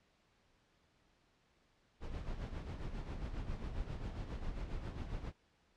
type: noise with tremolo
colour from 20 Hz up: brown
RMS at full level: -40 dBFS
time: 2-5.33 s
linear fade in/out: 50 ms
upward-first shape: sine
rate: 7.4 Hz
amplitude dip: 55%
effects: pink hiss -73 dBFS RMS until 5.76 s + low-pass 5000 Hz 12 dB/octave